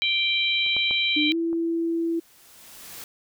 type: harmonic tone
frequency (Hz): 784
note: G5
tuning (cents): 0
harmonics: 3 / 4 / 5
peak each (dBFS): -24 / -25 / -26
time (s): 0.02-1.32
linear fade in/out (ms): 0
type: clicks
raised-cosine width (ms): 1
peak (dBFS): -32 / -22 / -22 / -29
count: 4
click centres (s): 0.664 / 0.766 / 0.91 / 1.53
type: tone with pitch glide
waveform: sine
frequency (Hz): 300 to 332.9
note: D4 to E4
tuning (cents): +37 to +17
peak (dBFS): -22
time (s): 1.16-2.2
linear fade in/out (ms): 10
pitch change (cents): +180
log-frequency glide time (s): 1.28-1.35
type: noise with exponential growth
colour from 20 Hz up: white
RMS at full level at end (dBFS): -38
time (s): 1.38-3.04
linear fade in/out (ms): 1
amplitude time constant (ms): 360
effects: none